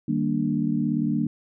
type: chord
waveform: sine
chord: Eb major seventh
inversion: none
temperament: equal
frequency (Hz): 155.56 / 196 / 233.1 / 293.7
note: Eb3 / G3 / Bb3 / D4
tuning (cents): 0 / 0 / 0 / 0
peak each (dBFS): -28 / -28 / -25 / -27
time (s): 0.08-1.27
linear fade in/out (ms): 5
effects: none